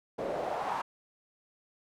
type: noise with band-pass filter sweep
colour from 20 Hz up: pink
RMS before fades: -34 dBFS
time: 0.18-0.82 s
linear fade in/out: 10 ms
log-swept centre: 480 to 1000 Hz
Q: 3.7
effects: none